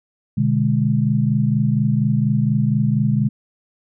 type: chord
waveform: sine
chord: G# diminished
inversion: first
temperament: equal with one note detuned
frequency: 123.47 / 147.68 / 207.7 Hz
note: B2 / D3 / G#3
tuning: 0 / +10 / 0 cents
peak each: -19 dBFS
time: 0.37-3.29 s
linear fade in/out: 10 ms
effects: none